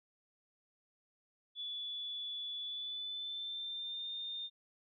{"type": "tone with pitch glide", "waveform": "sine", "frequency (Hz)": [3441, 3627], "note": ["A7", "A#7"], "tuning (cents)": [-39, -48], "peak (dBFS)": -39, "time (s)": [1.55, 4.5], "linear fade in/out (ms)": 50, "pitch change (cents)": 91, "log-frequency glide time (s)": [2.58, 4.1], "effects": []}